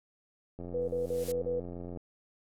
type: click train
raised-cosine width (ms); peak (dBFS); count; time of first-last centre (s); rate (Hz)
2; -29; 122; 0.59-1.973; 87.5
type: tone bursts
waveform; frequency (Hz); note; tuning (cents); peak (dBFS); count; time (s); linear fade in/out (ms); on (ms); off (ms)
sine; 490.3; B4; -13; -29; 5; 0.74-1.6; 5; 140; 40
type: noise with exponential growth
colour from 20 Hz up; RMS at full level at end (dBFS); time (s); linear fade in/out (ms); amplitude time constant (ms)
blue; -37; 0.81-1.32; 5; 110
effects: low-pass 12000 Hz 12 dB/octave